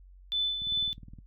sine tone with tremolo, 3508 Hz, A7, 6 cents flat, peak -25 dBFS, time 0.32-0.93 s, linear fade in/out 0 ms, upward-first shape sine, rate 2.7 Hz, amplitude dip 55%
click train, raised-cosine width 5 ms, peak -35 dBFS, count 12, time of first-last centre 0.62-1.187 s, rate 19.4 Hz
effects noise-tail reverb RT60 0.1 s tail -18 dB re dry + added 46 Hz sine -50 dBFS peak until 1.26 s

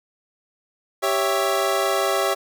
25% pulse chord, C# diminished, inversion second, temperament equal, 392 / 554.4 / 659.3 Hz, G4 / C#5 / E5, 0 / 0 / 0 cents, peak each -20 dBFS, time 1.02-2.35 s, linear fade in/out 20 ms, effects none

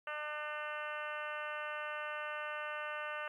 harmonic tone, 300 Hz, D4, 37 cents sharp, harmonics 2 / 3 / 4 / 5 / 6 / 7 / 8 / 9 / 10, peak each -45 / -50 / -44 / -44 / -48 / -52 / -56 / -48 / -55 dBFS, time 0.07-3.28 s, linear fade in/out 2 ms, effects 12-bit

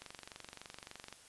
click train, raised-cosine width 0.2 ms, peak -29 dBFS, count 27, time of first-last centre 0.02-1.126 s, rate 23.5 Hz, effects white hiss -59 dBFS RMS until 1.28 s + resampled to 24000 Hz

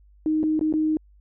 sine tone with dropouts, 311.1 Hz, D#4, in tune, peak -19 dBFS, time 0.26-0.97 s, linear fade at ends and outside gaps 1 ms, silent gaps 0.431-0.437 / 0.593-0.611 / 0.726-0.738 s, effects added 50 Hz sine -51 dBFS peak until 1.2 s

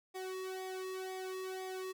sawtooth tone with flanger, 375.2 Hz, F#4, 24 cents sharp, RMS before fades -42 dBFS, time 0.14-1.93 s, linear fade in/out 20 ms, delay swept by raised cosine 0.7 to 1.36 ms, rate 2 Hz, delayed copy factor -0.9, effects none

